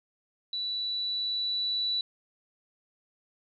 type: tone with level ramp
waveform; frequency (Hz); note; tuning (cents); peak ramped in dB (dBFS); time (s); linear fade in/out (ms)
sine; 3951; B7; 0; -30 to -26; 0.53-2.01; 2
effects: none